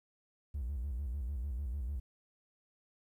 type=tone with vibrato; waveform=triangle; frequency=65.41 Hz; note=C2; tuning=in tune; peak=-32 dBFS; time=0.54-2 s; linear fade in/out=10 ms; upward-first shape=square; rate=6.7 Hz; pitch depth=170 cents each way; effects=tanh soft clip ceiling -30 dBFS + 12-bit